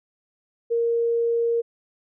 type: tone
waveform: sine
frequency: 466.2 Hz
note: A#4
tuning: in tune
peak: -19 dBFS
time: 0.7-1.62 s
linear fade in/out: 20 ms
effects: none